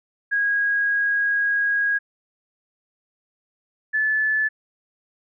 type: tone pair in turn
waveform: sine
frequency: 1644 / 1734.7 Hz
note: G#6 / A6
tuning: -18 / -25 cents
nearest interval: minor second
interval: 93 cents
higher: second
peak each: -18 dBFS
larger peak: neither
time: 0.31-1.99 / 3.93-4.49 s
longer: first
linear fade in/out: 20 ms
effects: none